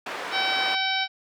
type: band-pass noise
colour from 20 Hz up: white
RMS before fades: -33 dBFS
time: 0.06-0.75 s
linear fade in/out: 5 ms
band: 360 to 1800 Hz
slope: 12 dB/octave
type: harmonic tone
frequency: 766 Hz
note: G5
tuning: 40 cents flat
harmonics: 1 / 2 / 3 / 4 / 5 / 6 / 7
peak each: -29 / -30 / -29 / -31 / -29 / -37 / -34 dBFS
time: 0.31-1.08 s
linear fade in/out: 50 ms
effects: none